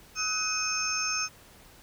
sine tone cluster, 1274 / 1494 / 2514 / 5310 / 6350 Hz, D#6 / F#6 / D#7 / E8 / G8, +41 / +16 / +17 / +12 / +21 cents, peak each -35 / -39 / -33 / -32 / -32 dBFS, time 0.15-1.29 s, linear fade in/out 50 ms, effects pink hiss -54 dBFS RMS until 1.82 s

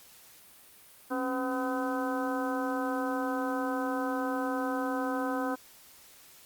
harmonic tone with a mistuned harmonic, 253.6 Hz, B3, 46 cents sharp, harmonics 1 / 2 / 3 / 4 / 5 / 6, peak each -32 / -35 / -37 / -38 / -39 / -40 dBFS, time 1.1-5.56 s, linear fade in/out 20 ms, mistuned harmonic 1, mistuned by +110 cents, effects white hiss -55 dBFS RMS until 6.45 s + Opus 48 kbps

